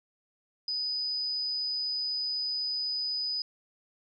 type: tone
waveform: sine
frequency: 4984 Hz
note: D#8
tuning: 2 cents sharp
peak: -29 dBFS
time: 0.68-3.42 s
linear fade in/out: 2 ms
effects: none